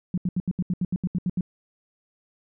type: tone bursts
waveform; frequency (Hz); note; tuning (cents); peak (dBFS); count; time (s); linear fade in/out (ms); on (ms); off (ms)
sine; 180; F#3; -47; -21; 12; 0.14-1.409; 2; 37; 75
effects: none